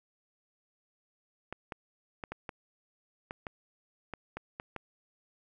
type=clicks; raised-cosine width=0.5 ms; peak=-23 dBFS; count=11; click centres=1.526 / 1.722 / 2.238 / 2.32 / 2.492 / 3.309 / 3.468 / 4.137 / 4.37 / 4.599 / 4.763 s; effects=none